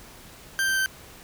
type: tone with pitch steps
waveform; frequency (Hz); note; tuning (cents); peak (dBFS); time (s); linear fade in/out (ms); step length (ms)
40% pulse; 1573 / 1562.1 / 1551.3; G6 / G6 / G6; +6 / -7 / -19; -21; 0.59-0.86; 0; 90
effects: pink hiss -47 dBFS RMS until 1.23 s